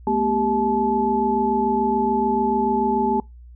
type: tone cluster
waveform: sine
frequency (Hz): 217.5 / 244.4 / 395.5 / 864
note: A3 / B3 / G4 / A5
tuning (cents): -20 / -18 / +15 / -32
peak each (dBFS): -25 / -25 / -23 / -21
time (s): 0.07-3.2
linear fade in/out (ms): 2
effects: noise-tail reverb RT60 0.2 s tail -25 dB re dry + added 60 Hz sine -40 dBFS peak until 3.55 s